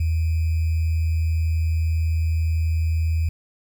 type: tone with sample-and-hold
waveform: sine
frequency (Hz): 80.9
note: E2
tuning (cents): -32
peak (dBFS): -18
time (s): 0-3.29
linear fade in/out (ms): 5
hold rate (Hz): 2450
effects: none